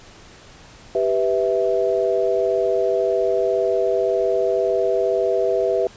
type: chord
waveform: sine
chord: E minor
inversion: first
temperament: equal with one note detuned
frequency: 392 / 493.9 / 654.7 Hz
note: G4 / B4 / E5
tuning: 0 / 0 / -12 cents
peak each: -21 dBFS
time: 0.95-5.87 s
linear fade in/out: 2 ms
effects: pink hiss -45 dBFS RMS until 5.96 s + resampled to 16000 Hz